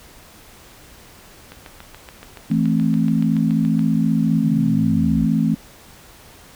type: click train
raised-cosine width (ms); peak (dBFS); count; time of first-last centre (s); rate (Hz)
0.3; -21; 17; 1.52-3.793; 7.04
type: chord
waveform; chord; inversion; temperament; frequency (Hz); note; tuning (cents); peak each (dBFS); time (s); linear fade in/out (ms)
sine; A minor; second; just; 165 / 220 / 264; E3 / A3 / C4; +2 / 0 / +16; -19 / -18 / -21; 2.5-5.55; 10
type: linear sweep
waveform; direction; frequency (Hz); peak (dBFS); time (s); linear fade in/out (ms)
sine; down; 171.8 to 57.4; -25; 4.29-5.26; 10
effects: pink hiss -45 dBFS RMS until 6.55 s